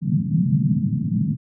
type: band-pass noise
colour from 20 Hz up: pink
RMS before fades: -20 dBFS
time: 0.01-1.37 s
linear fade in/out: 50 ms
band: 120 to 220 Hz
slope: 48 dB/octave
effects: none